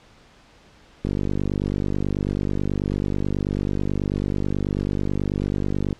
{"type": "click train", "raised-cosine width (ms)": 3, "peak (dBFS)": -11, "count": 241, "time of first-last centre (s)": [1.05, 5.928], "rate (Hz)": 49.2, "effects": ["pink hiss -52 dBFS RMS until 5.99 s", "low-pass 5000 Hz 12 dB/octave"]}